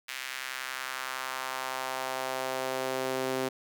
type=tone with high-pass filter sweep; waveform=sawtooth; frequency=130.81 Hz; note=C3; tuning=in tune; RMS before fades=-34 dBFS; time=0.08-3.49 s; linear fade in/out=10 ms; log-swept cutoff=2100 to 350 Hz; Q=1.5; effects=none